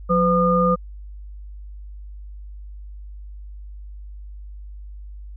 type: tone cluster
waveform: sine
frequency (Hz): 179.8 / 507 / 1216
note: F#3 / B4 / D#6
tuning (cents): -49 / +45 / -40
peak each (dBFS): -19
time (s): 0.09-0.76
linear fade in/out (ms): 20
effects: added 50 Hz sine -34 dBFS peak until 5.36 s